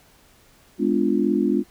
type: chord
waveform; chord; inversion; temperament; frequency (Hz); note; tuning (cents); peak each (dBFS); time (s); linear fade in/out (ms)
sine; G# diminished seventh; none; equal with one note detuned; 207.7 / 250.8 / 293.7 / 349.2; G#3 / B3 / D4 / F4; 0 / +27 / 0 / 0; -23; 0.78-1.64; 50
effects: pink hiss -55 dBFS RMS until 1.7 s